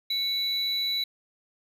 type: tone pair together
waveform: triangle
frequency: 2215 / 3947 Hz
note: C#7 / B7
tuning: -2 / -2 cents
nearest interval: minor seventh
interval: 1000 cents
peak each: -35 / -24 dBFS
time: 0.1-1.04 s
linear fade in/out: 5 ms
effects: none